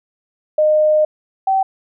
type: tone pair in turn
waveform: sine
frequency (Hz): 613 / 769.9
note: D#5 / G5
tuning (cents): -26 / -31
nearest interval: major third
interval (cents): 395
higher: second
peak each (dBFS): -10 / -12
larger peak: first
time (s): 0.58-1.05 / 1.47-1.63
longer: first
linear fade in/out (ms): 5
effects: none